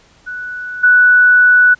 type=tone with level steps; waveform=sine; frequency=1480 Hz; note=F#6; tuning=in tune; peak=-22 / -5 dBFS; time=0.26-1.75 s; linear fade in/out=20 ms; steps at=0.83 s; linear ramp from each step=10 ms; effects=pink hiss -49 dBFS RMS until 1.79 s + resampled to 16000 Hz